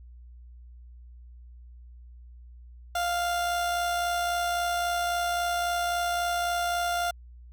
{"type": "tone with amplitude modulation", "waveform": "30% pulse", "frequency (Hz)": 698.5, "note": "F5", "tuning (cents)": 0, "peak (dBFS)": -22, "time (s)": [2.95, 7.11], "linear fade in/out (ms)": 5, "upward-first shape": "sine", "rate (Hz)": 63.7, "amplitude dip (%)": 25, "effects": ["added 60 Hz sine -45 dBFS peak until 7.52 s"]}